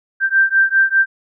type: beating tone pair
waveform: sine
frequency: 1568 / 1573 Hz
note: G6 / G6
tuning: 0 / +6 cents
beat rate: 5 Hz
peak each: -14 dBFS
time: 0.2-1.06 s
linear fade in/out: 50 ms
effects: none